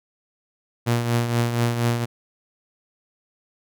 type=tone with tremolo; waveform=sawtooth; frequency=118.5 Hz; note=A#2; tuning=29 cents sharp; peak=-13 dBFS; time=0.86-2.06 s; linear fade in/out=20 ms; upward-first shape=triangle; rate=4.2 Hz; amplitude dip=60%; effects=none